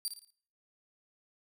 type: tone with echo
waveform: 20% pulse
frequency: 4699 Hz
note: D8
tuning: in tune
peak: -26 dBFS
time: 0.05-0.08 s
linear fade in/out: 0 ms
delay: 56 ms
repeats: 4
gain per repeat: -8 dB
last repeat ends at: 0.304 s
effects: noise-tail reverb RT60 0.5 s tail -21 dB re dry